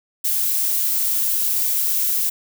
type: noise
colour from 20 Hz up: violet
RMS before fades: -20 dBFS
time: 0.24-2.3 s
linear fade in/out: 10 ms
effects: none

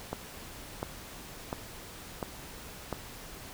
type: click train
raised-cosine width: 1 ms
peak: -18 dBFS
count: 5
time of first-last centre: 0.13-2.927 s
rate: 1.43 Hz
effects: pink hiss -46 dBFS RMS until 3.53 s

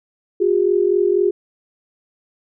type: tone pair together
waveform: sine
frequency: 360 / 404.1 Hz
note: F#4 / G#4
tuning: -47 / -47 cents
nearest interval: major second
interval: 200 cents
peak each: -16 dBFS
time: 0.4-1.31 s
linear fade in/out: 10 ms
effects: none

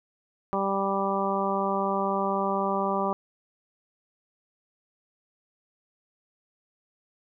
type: harmonic tone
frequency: 196 Hz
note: G3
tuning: in tune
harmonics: 1 / 2 / 3 / 4 / 5 / 6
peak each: -31 / -31 / -31 / -31 / -31 / -31 dBFS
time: 0.53-3.13 s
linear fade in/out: 0 ms
type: click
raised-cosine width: 0.5 ms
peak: -34 dBFS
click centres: 0.541 s
effects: none

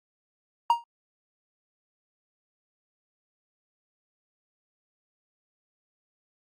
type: tone with exponential decay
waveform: triangle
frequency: 939 Hz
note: A#5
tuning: 12 cents sharp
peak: -12 dBFS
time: 0.7-0.84 s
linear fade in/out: 2 ms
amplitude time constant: 30 ms
effects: Opus 48 kbps

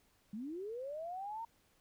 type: linear sweep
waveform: sine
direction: up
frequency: 196 to 932.3 Hz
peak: -40 dBFS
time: 0.33-1.45 s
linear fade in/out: 5 ms
effects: pink hiss -72 dBFS RMS until 1.8 s

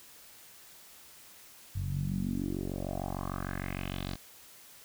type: tone with low-pass filter sweep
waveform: 10% pulse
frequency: 46.57 Hz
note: F#1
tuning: 12 cents sharp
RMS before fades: -35 dBFS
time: 1.75-4.16 s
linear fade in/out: 10 ms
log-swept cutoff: 100 to 4600 Hz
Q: 3.9
effects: white hiss -54 dBFS RMS until 4.84 s

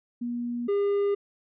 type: tone pair in turn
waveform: sine / triangle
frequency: 240 / 403.6 Hz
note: B3 / G#4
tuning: -49 / -49 cents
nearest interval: major sixth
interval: 900 cents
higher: second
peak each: -28 / -20 dBFS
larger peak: second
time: 0.21-0.68 / 0.68-1.15 s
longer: neither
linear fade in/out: 10 ms
effects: resampled to 8000 Hz

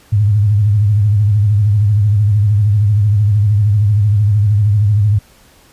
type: tone with vibrato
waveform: sine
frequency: 103.83 Hz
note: G#2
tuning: in tune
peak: -8 dBFS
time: 0.12-5.19 s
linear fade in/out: 10 ms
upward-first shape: sine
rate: 13 Hz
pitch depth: 89 cents each way
effects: pink hiss -47 dBFS RMS until 5.72 s + resampled to 32000 Hz

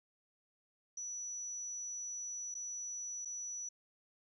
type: tone with dropouts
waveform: sine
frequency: 5910 Hz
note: F#8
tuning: 3 cents flat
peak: -40 dBFS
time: 0.97-3.69 s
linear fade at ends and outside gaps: 5 ms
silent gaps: 2.543-2.55 / 3.25-3.255 s
effects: 13-bit

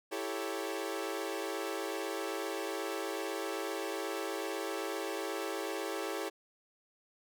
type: chord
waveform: sawtooth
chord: A dominant seventh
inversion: second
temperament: equal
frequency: 329.6 / 392 / 440 / 554.4 Hz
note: E4 / G4 / A4 / C#5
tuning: 0 / 0 / 0 / 0 cents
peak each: -37 / -36 / -37 / -38 dBFS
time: 0.11-6.3 s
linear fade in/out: 20 ms
effects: none

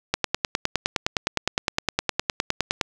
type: click train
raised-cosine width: 0.2 ms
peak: -3 dBFS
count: 27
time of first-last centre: 0.14-2.812 s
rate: 9.73 Hz
effects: none

